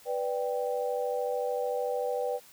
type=chord; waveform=sine; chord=G major; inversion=first; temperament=equal; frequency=493.9 / 587.3 / 784 Hz; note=B4 / D5 / G5; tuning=0 / 0 / 0 cents; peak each=-30 / -34 / -35 dBFS; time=0.05-2.4 s; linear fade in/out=50 ms; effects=white hiss -55 dBFS RMS until 2.52 s